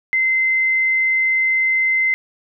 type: tone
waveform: sine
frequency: 2068 Hz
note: C7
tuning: 21 cents flat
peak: -14 dBFS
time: 0.13-2.14 s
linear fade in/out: 0 ms
effects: none